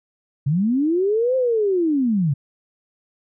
sine linear two-way sweep, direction up then down, 130 to 527 to 130 Hz, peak -16 dBFS, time 0.46-2.34 s, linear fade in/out 10 ms, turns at 1.36 s, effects none

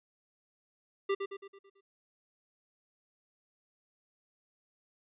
square tone with echo, 394.6 Hz, G4, 11 cents sharp, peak -28 dBFS, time 1.09-1.15 s, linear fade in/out 10 ms, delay 110 ms, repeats 6, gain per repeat -6 dB, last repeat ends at 1.81 s, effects resampled to 8000 Hz

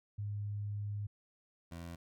sine / 20% pulse tone pair in turn, 103 / 84.95 Hz, G#2 / F2, -14 / -47 cents, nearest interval minor third, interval 333 cents, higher first, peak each -36 / -39 dBFS, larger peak first, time 0.18-1.07 / 1.71-1.96 s, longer first, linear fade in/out 10 ms, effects none

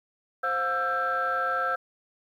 sine tone cluster, 524 / 713 / 1334 / 1581 Hz, C5 / F5 / E6 / G6, +2 / +36 / +20 / +14 cents, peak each -32 / -32 / -26 / -30 dBFS, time 0.43-1.76 s, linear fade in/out 10 ms, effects tanh soft clip ceiling -17 dBFS + 10-bit

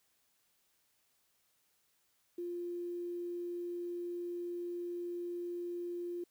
sine tone with quantisation, 349.2 Hz, F4, in tune, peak -37 dBFS, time 2.38-6.24 s, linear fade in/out 5 ms, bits 11, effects white hiss -75 dBFS RMS until 6.3 s

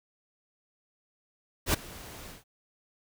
pink noise with ADSR envelope, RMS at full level -23 dBFS, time 1.66-2.44 s, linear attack 77 ms, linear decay 12 ms, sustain -22 dB, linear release 140 ms, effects none

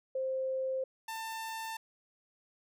sine / sawtooth tone pair in turn, 525 / 893.9 Hz, C5 / A5, +6 / +27 cents, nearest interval major sixth, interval 921 cents, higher second, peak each -31 / -34 dBFS, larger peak first, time 0.15-0.84 / 1.08-1.77 s, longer neither, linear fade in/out 5 ms, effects none

